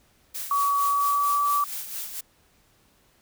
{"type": "noise with tremolo", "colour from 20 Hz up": "blue", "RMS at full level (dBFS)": -32, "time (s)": [0.34, 2.21], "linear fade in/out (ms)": 10, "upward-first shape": "sine", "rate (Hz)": 4.4, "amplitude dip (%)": 55}
{"type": "tone with pitch glide", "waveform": "sine", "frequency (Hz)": [1134, 1154.5], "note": ["C#6", "D6"], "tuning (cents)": [39, -30], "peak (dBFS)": -20, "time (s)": [0.51, 1.64], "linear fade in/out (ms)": 2, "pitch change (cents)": 31, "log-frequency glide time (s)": [0.82, 1.42]}
{"effects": ["pink hiss -62 dBFS RMS until 3.21 s"]}